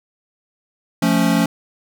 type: chord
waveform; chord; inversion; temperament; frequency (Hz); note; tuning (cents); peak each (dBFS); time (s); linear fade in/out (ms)
square; F augmented; none; equal; 174.61 / 220 / 277.2; F3 / A3 / C#4; 0 / 0 / 0; -19; 1.02-1.46; 5
effects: none